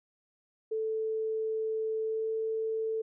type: tone with pitch glide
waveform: sine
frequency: 440 to 443.1 Hz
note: A4 to A4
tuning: 0 to +12 cents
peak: -29 dBFS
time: 0.71-3.02 s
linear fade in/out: 10 ms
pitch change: +12 cents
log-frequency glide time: 2.02-2.31 s
effects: none